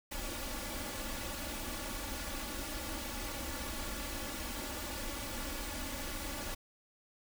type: noise with comb filter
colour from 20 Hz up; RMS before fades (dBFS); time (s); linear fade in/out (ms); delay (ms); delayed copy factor
pink; -40; 0.11-6.55; 10; 3.5; +1
effects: none